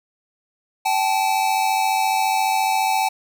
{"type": "tone pair together", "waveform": "square", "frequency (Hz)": [771.5, 866], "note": ["G5", "A5"], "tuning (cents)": [-28, -28], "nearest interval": "major second", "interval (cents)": 200, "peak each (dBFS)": -21, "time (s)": [0.85, 3.09], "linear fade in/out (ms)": 10, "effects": []}